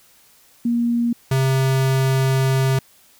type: tone pair in turn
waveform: sine / square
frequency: 236.4 / 133.04 Hz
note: A#3 / C3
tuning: +24 / +29 cents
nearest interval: minor seventh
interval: 995 cents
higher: first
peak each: -16 dBFS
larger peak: neither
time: 0.65-1.13 / 1.31-2.79 s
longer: second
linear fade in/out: 5 ms
effects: white hiss -53 dBFS RMS until 3.19 s